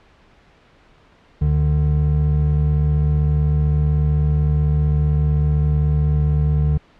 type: tone pair together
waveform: triangle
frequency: 73.42 / 149.19 Hz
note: D2 / D3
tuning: 0 / +28 cents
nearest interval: octave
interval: 1228 cents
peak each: -15 dBFS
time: 1.41-6.78 s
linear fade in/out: 10 ms
effects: pink hiss -52 dBFS RMS until 6.99 s + low-pass 3000 Hz 12 dB/octave